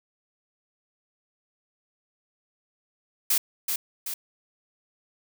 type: noise with echo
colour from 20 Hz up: blue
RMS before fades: -22 dBFS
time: 3.3-3.38 s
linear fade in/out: 5 ms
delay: 380 ms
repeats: 2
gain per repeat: -5 dB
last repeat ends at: 4.14 s
effects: none